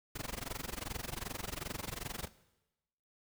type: noise with amplitude modulation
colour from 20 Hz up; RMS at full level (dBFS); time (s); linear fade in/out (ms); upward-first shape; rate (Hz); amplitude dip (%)
pink; -38; 0.15-2.28; 10; sine; 22.6; 100
effects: noise-tail reverb RT60 1.0 s tail -18 dB re dry